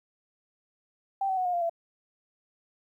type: tone with pitch steps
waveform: sine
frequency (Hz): 782 / 759.3 / 737.3 / 715.9 / 695.1 / 674.9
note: G5 / F#5 / F#5 / F5 / F5 / E5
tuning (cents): -4 / +45 / -6 / +43 / -8 / +41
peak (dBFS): -25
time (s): 1.21-1.696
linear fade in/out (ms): 5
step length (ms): 81
effects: 11-bit